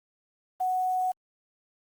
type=tone with quantisation; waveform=sine; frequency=740 Hz; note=F#5; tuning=in tune; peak=-24 dBFS; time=0.6-1.12 s; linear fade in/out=10 ms; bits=8; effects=Opus 24 kbps